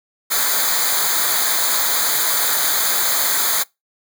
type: noise with comb filter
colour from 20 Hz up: white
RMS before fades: -18 dBFS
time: 0.3-3.64 s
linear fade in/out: 20 ms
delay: 0.36 ms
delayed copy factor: -1
effects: noise-tail reverb RT60 0.2 s tail -24 dB re dry